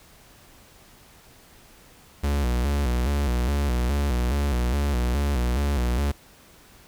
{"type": "tone with vibrato", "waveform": "45% pulse", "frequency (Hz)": 65.9, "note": "C2", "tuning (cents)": 13, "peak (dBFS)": -21, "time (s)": [2.23, 6.12], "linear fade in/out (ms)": 10, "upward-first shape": "square", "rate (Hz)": 2.4, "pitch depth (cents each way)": 140, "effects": ["pink hiss -52 dBFS RMS until 6.87 s"]}